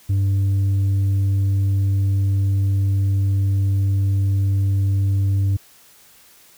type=tone with tanh clipping; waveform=sine; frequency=98 Hz; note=G2; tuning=in tune; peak=-16 dBFS; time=0.09-5.57 s; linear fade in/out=10 ms; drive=3 dB; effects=white hiss -50 dBFS RMS until 6.57 s